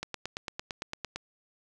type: click train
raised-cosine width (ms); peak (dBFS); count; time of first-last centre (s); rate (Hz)
0.2; -17; 11; 0.03-1.16; 8.85
effects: none